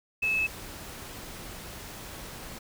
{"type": "tone in noise", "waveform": "sine", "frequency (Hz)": 2600, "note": "E7", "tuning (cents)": -24, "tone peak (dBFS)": -24, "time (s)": [0.22, 0.47], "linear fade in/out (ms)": 10, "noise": "pink", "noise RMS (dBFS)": -42, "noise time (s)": [0.22, 2.59], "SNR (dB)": 15, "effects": []}